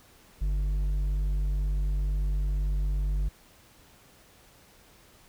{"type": "tone with hard clipping", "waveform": "sine", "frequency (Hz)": 48.95, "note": "G1", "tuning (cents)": -2, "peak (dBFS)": -26, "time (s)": [0.41, 3.29], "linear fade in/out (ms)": 10, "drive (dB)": 5, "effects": ["pink hiss -57 dBFS RMS until 5.28 s"]}